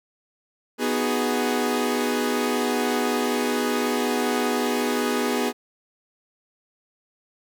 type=chord; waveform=sawtooth; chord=G# minor seventh; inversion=first; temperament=equal; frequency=246.9 / 311.1 / 370 / 415.3 Hz; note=B3 / D#4 / F#4 / G#4; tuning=0 / 0 / 0 / 0 cents; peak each=-21 / -27 / -26 / -22 dBFS; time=0.78-5.53 s; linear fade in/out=50 ms; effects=none